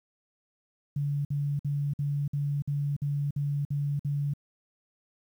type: tone bursts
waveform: sine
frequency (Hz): 143.5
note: D3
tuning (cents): -40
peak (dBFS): -26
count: 10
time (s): 0.96-4.337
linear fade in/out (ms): 5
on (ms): 290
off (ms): 53
effects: 10-bit